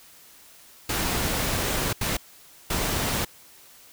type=noise bursts at uneven times; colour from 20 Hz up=pink; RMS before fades=-26 dBFS; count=3; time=0.89-1.93 / 2.01-2.17 / 2.7-3.25 s; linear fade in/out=5 ms; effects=white hiss -51 dBFS RMS until 3.92 s